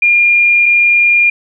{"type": "tone pair in turn", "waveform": "sine", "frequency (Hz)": [2410, 2410], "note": ["D7", "D7"], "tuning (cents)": [44, 44], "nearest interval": "unison", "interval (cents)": 0, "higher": "neither", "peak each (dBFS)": -6, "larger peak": "neither", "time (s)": [[0.02, 0.66], [0.66, 1.3]], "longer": "neither", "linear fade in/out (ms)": 5, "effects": []}